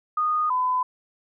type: tone pair in turn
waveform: sine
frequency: 1233 / 1008.3 Hz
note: D#6 / B5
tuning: -16 / +36 cents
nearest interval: minor third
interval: 348 cents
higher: first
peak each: -20 dBFS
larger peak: neither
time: 0.17-0.5 / 0.5-0.83 s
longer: neither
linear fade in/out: 5 ms
effects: none